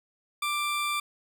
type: tone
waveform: 20% pulse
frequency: 1179 Hz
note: D6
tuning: 6 cents sharp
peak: -22 dBFS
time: 0.42-1 s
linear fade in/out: 5 ms
effects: none